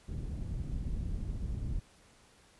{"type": "low-pass noise", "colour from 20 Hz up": "pink", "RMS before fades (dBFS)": -36, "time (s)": [0.08, 1.8], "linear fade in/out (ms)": 10, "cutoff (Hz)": 150, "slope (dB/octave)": 12, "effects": ["pink hiss -62 dBFS RMS until 2.59 s", "resampled to 24000 Hz"]}